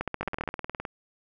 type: two click trains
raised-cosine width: 0.5 ms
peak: -14 / -18 dBFS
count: 8 / 13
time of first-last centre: 0.01-0.477 / 0.23-0.852 s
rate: 15 / 19.3 Hz
effects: none